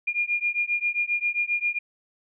sine beating tone pair, 2414 / 2421.5 Hz, D7 / D#7, +47 / -48 cents, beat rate 7.5 Hz, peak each -26 dBFS, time 0.07-1.79 s, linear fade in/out 10 ms, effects none

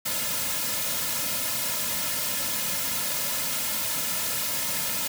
white noise with comb filter, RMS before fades -28 dBFS, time 0.05-5.08 s, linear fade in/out 10 ms, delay 2.6 ms, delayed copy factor -0.9, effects none

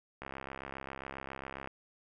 click train, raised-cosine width 0.5 ms, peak -26 dBFS, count 99, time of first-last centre 0.22-1.674 s, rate 67.4 Hz, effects none

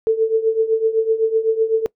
sine tone with tremolo, 445.2 Hz, A4, 20 cents sharp, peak -10 dBFS, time 0.07-1.86 s, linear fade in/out 0 ms, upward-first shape triangle, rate 7.9 Hz, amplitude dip 85%, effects noise-tail reverb RT60 0.1 s tail -23 dB re dry

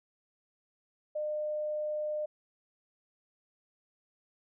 sine tone, 605 Hz, D#5, 49 cents flat, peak -31 dBFS, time 1.15-2.26 s, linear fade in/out 10 ms, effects none

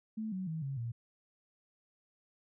sine tone with pitch steps, 218.7 / 187.12 / 160.1 / 136.98 / 117.2 Hz, A3 / F#3 / D#3 / C#3 / A#2, -10 / +20 / +50 / -20 / +10 cents, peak -35 dBFS, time 0.17-0.92 s, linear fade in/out 10 ms, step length 150 ms, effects none

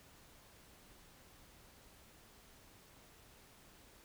silence, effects pink hiss -62 dBFS RMS until 4.04 s

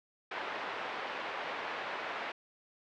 pink band-pass noise, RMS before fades -39 dBFS, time 0.31-2.32 s, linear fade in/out 5 ms, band 610 to 2600 Hz, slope 12 dB/octave, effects low-pass 4000 Hz 12 dB/octave

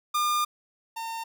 45% pulse tone pair in turn, 1207 / 909.2 Hz, D6 / A#5, +47 / -43 cents, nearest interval perfect fourth, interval 490 cents, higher first, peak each -23 / -32 dBFS, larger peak first, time 0.14-0.45 / 0.96-1.24 s, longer first, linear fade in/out 10 ms, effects none

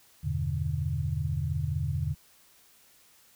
sine chord, E minor seventh, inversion none, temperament equal, 82.41 / 98 / 123.47 / 146.83 Hz, E2 / G2 / B2 / D3, 0 / 0 / 0 / 0 cents, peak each -32 / -35 / -34 / -31 dBFS, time 0.23-2.15 s, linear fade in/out 20 ms, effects white hiss -60 dBFS RMS until 3.35 s

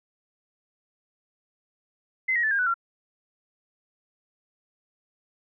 sine tone with pitch steps, 2055 / 1895.4 / 1748.1 / 1612.3 / 1487.1 / 1371.5 Hz, C7 / A#6 / A6 / G6 / F#6 / F6, -32 / +28 / -12 / +48 / +8 / -32 cents, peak -21 dBFS, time 2.28-2.742 s, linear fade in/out 10 ms, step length 77 ms, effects none

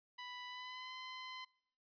15% pulse tone with pitch glide, 990 to 1024.9 Hz, B5 to C6, +4 to -36 cents, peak -40 dBFS, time 0.18-1.45 s, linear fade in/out 10 ms, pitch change +60 cents, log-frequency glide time 0.47-0.94 s, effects noise-tail reverb RT60 0.8 s tail -25 dB re dry + resampled to 11025 Hz

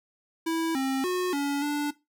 square tone with pitch steps, 327.6 / 266.9 / 363.3 / 283.5 / 292.5 Hz, E4 / C4 / F#4 / C#4 / D4, -11 / +35 / -32 / +39 / -7 cents, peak -26 dBFS, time 0.46-1.91 s, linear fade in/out 10 ms, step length 290 ms, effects noise-tail reverb RT60 0.2 s tail -17 dB re dry

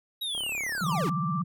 square linear sweep, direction down, 3876 to 220 Hz, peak -30 dBFS, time 0.21-1.1 s, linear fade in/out 10 ms
click train, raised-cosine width 1 ms, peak -30 dBFS, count 27, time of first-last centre 0.35-1.095 s, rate 34.9 Hz
sine tone with vibrato, 165.3 Hz, E3, 5 cents sharp, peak -27 dBFS, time 0.81-1.44 s, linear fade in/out 10 ms, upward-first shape triangle, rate 17 Hz, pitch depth 290 cents each way
sine tone, 1174.7 Hz, D6, in tune, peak -30 dBFS, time 0.86-1.42 s, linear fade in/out 5 ms
effects none

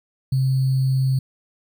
sine tone with sample-and-hold, 132.2 Hz, C3, 18 cents sharp, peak -16 dBFS, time 0.32-1.19 s, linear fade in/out 5 ms, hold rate 4410 Hz, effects none

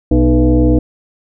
sine tone with frequency modulation, 123.6 Hz, B2, 2 cents sharp, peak -7 dBFS, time 0.11-0.79 s, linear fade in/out 5 ms, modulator 184 Hz, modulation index 1.8, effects none

